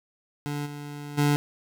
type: tone with level steps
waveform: 25% pulse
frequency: 145.7 Hz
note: D3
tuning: 13 cents flat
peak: -25 / -32 / -16 dBFS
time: 0.46-1.36 s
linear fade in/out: 0 ms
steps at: 0.65 / 1.17 s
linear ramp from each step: 20 ms
effects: none